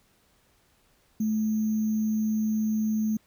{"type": "tone with sample-and-hold", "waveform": "sine", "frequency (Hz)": 216.5, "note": "A3", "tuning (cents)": -28, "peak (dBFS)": -23, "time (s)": [1.2, 3.17], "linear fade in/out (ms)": 5, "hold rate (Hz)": 6300, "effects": ["pink hiss -65 dBFS RMS until 3.26 s"]}